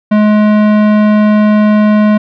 sine tone with tanh clipping, 211.4 Hz, G#3, 31 cents sharp, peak -7 dBFS, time 0.11-2.18 s, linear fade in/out 10 ms, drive 18 dB, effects none

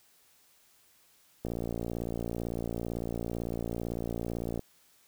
click train, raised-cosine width 2 ms, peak -21 dBFS, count 183, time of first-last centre 1.45-4.593 s, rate 57.9 Hz, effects white hiss -64 dBFS RMS until 5.07 s

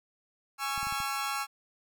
sawtooth chord, C# minor, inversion second, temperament equal with one note detuned, 830.6 / 1108.7 / 1350.9 Hz, G#5 / C#6 / E6, 0 / 0 / +42 cents, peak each -32 / -32 / -31 dBFS, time 0.58-1.47 s, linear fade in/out 50 ms
clicks, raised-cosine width 5 ms, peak -33 dBFS, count 5, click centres 0.778 / 0.83 / 0.87 / 0.925 / 1.003 s
effects none

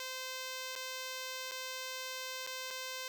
5% pulse tone with dropouts, 517 Hz, C5, 21 cents flat, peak -28 dBFS, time 0-3.08 s, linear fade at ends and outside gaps 1 ms, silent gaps 0.754-0.76 / 1.512-1.518 / 2.466-2.472 / 2.705-2.709 s, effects none

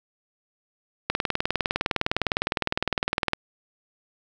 click train, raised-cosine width 0.3 ms, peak -6 dBFS, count 45, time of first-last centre 1.1-3.334 s, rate 19.7 Hz, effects 8-bit

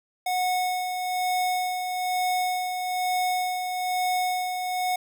square tone with tremolo, 732 Hz, F#5, 19 cents flat, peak -23 dBFS, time 0.26-4.96 s, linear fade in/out 5 ms, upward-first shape sine, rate 1.1 Hz, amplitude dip 45%, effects none

